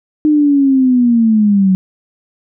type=linear sweep; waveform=sine; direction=down; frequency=306.5 to 185 Hz; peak=-7 dBFS; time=0.25-1.75 s; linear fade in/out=0 ms; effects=none